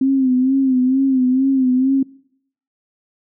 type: tone with vibrato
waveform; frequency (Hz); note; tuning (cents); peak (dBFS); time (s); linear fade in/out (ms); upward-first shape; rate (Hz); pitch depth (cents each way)
sine; 261.6; C4; 0; -12; 0.01-2.03; 5; sine; 2.2; 65
effects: noise-tail reverb RT60 0.7 s tail -23 dB re dry